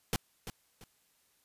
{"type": "noise with echo", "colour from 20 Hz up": "pink", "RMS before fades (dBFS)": -30, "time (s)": [0.13, 0.16], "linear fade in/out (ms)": 0, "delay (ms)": 340, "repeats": 2, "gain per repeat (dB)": -11, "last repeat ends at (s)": 0.84, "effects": ["white hiss -71 dBFS RMS until 1.44 s", "resampled to 32000 Hz"]}